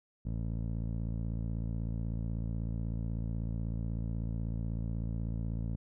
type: tone with low-pass filter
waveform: 15% pulse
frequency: 56.2 Hz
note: A1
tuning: 37 cents sharp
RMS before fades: -35 dBFS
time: 0.25-5.76 s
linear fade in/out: 10 ms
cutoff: 280 Hz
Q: 0.58
effects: none